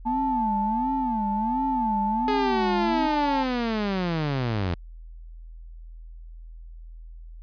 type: tone with tremolo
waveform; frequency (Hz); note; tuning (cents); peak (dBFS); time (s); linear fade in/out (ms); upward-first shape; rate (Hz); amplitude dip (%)
sine; 876; A5; -8; -23; 0.05-3.44; 20; triangle; 0.66; 30
type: tone with vibrato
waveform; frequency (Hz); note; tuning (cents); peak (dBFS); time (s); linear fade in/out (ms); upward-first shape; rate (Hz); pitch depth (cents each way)
triangle; 233.1; A#3; 0; -24; 0.05-3.08; 20; sine; 1.4; 250
type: linear sweep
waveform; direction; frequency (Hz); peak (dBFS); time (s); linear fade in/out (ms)
sawtooth; down; 419.8 to 82.5; -20; 2.28-4.74; 0
effects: added 41 Hz sine -39 dBFS peak until 7.42 s + resampled to 11025 Hz